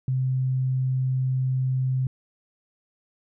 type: tone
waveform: sine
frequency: 130 Hz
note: C3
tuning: 11 cents flat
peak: -21 dBFS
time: 0.08-2.07 s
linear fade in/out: 2 ms
effects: none